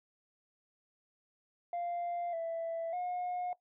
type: tone with pitch steps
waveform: sine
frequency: 696 / 663 / 719 Hz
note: F5 / E5 / F#5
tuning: -6 / +10 / -50 cents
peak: -32 dBFS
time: 1.73-3.53 s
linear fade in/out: 2 ms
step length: 600 ms
effects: noise-tail reverb RT60 0.1 s tail -18 dB re dry + tanh soft clip ceiling -32 dBFS